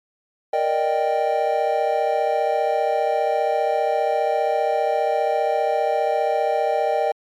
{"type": "chord", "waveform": "triangle", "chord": "Eb major seventh", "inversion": "second", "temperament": "equal", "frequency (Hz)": [466.2, 587.3, 622.3, 784], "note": ["Bb4", "D5", "Eb5", "G5"], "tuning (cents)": [0, 0, 0, 0], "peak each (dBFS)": [-23, -23, -21, -20], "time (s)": [0.53, 7.12], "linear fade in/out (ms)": 5, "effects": ["MP3 96 kbps"]}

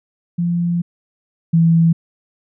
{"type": "tone pair in turn", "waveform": "sine", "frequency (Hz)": [172.5, 165.54], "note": ["F3", "E3"], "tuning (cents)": [-21, 8], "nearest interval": "minor second", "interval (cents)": 71, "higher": "first", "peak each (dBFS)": [-15, -9], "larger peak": "second", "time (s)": [[0.38, 0.82], [1.53, 1.93]], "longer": "first", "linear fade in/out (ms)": 10, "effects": []}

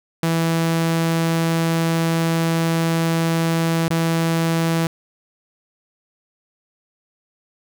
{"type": "tone with dropouts", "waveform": "sawtooth", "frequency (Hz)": 164.81, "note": "E3", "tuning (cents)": 0, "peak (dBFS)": -13, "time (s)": [0.23, 4.87], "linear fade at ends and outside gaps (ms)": 2, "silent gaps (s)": [3.881, 3.904], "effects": []}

